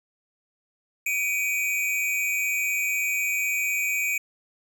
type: tone pair together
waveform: square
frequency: 2299 / 2479 Hz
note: D7 / D#7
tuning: -37 / -7 cents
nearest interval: minor second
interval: 130 cents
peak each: -27 dBFS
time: 1.06-4.18 s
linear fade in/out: 5 ms
effects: none